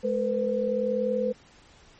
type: tone cluster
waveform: sine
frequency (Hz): 212.1 / 465.5 / 506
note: G#3 / A#4 / B4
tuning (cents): +37 / -2 / +42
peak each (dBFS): -30 / -31 / -25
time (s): 0.03-1.33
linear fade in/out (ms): 20
effects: pink hiss -55 dBFS RMS until 1.99 s + MP3 32 kbps